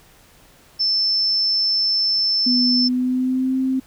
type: tone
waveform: sine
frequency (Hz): 5300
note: E8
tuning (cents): +9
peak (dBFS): -16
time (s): 0.79-2.89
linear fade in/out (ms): 20
type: tone with pitch glide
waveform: sine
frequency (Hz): 247.7 to 262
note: B3 to C4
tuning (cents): +5 to +2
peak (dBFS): -17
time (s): 2.46-3.8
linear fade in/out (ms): 10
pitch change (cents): +97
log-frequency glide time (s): 2.74-3.57
effects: pink hiss -51 dBFS RMS until 3.86 s